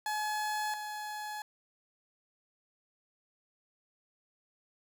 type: tone pair in turn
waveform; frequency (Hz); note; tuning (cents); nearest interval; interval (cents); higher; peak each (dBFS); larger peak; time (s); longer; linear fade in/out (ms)
30% pulse; 850 / 846.2; G#5 / G#5; +40 / +32; unison; 8; first; -29 / -35; first; 0.06-0.74 / 0.74-1.42; neither; 2
effects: none